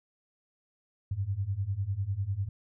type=beating tone pair; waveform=sine; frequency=93.1 / 103.1 Hz; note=F#2 / G#2; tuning=+11 / -12 cents; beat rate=10 Hz; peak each=-33 / -31 dBFS; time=1.11-2.49 s; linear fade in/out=5 ms; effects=none